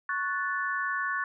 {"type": "chord", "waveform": "sine", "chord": "F# minor", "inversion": "second", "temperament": "equal with one note detuned", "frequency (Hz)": [1108.7, 1480, 1749.9], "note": ["C#6", "F#6", "A6"], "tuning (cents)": [0, 0, -10], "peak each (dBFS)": -32, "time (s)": [0.09, 1.24], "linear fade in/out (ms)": 2, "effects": []}